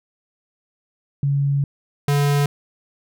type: tone pair in turn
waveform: sine / square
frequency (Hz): 140.5 / 143.45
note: C#3 / D3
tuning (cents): +24 / -40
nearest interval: unison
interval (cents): 36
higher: second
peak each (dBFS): -16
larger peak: neither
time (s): 1.23-1.64 / 2.08-2.46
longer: first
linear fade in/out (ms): 2
effects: none